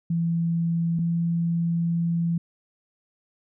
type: tone pair in turn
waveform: sine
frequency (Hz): 167.6 / 168.67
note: E3 / E3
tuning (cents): +29 / +40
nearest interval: unison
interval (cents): 11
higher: second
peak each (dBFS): -21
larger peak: neither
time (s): 0.1-0.99 / 0.99-2.38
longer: second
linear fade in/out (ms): 5
effects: none